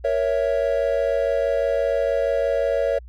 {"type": "chord", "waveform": "triangle", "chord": "A# diminished", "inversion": "none", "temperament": "equal with one note detuned", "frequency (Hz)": [468.3, 554.4, 659.3], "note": ["A#4", "C#5", "E5"], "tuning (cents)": [8, 0, 0], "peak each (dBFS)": [-23, -19, -23], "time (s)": [0.04, 2.99], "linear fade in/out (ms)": 10, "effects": ["added 60 Hz sine -38 dBFS peak until 3.08 s"]}